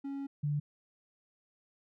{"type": "tone pair in turn", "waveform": ["triangle", "sine"], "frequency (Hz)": [276.9, 146.68], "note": ["C#4", "D3"], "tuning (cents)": [-2, -2], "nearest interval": "major seventh", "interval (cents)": 1100, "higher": "first", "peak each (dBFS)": [-34, -29], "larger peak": "second", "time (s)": [[0.04, 0.27], [0.43, 0.6]], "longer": "first", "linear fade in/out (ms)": 10, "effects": []}